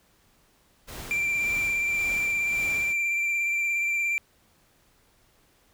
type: noise with tremolo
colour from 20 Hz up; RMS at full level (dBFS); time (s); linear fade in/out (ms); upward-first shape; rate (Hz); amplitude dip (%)
pink; -39; 0.87-2.94; 20; sine; 1.8; 55
type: tone with vibrato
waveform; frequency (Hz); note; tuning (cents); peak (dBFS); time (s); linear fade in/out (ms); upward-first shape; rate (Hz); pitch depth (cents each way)
triangle; 2359; D7; +7; -22; 1.11-4.18; 0; sine; 17; 18
effects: pink hiss -63 dBFS RMS until 5.73 s